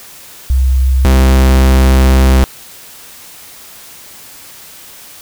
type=tone pair in turn; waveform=sine / 45% pulse; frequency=65 / 65.49 Hz; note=C2 / C2; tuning=-11 / +2 cents; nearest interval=unison; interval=13 cents; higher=second; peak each=-7 / -5 dBFS; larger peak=second; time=0.5-1.05 / 1.05-2.44 s; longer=second; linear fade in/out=0 ms; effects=white hiss -35 dBFS RMS until 5.21 s